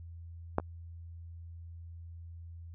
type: clicks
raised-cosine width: 1 ms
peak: -13 / -29 dBFS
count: 2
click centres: 0.584 / 0.599 s
effects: added 84 Hz sine -44 dBFS peak until 2.74 s